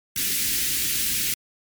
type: band-stop noise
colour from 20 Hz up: white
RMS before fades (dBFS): -24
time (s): 0.16-1.34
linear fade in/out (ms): 2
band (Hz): 340 to 1800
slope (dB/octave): 24
effects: MP3 96 kbps